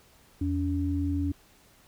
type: tone pair together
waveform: sine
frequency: 84.4 / 283.9 Hz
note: E2 / C#4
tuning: +41 / +41 cents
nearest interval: octave + major sixth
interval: 2100 cents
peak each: -28 dBFS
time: 0.41-1.32 s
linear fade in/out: 5 ms
effects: pink hiss -59 dBFS RMS until 1.87 s